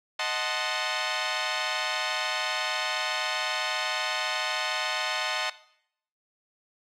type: chord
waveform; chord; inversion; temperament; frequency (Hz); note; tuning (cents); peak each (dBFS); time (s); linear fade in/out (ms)
10% pulse; D# diminished seventh; none; equal; 622.3 / 740 / 880 / 1046.5; D#5 / F#5 / A5 / C6; 0 / 0 / 0 / 0; -24; 0.19-5.5; 5
effects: noise-tail reverb RT60 0.7 s tail -18 dB re dry + low-pass 6000 Hz 12 dB/octave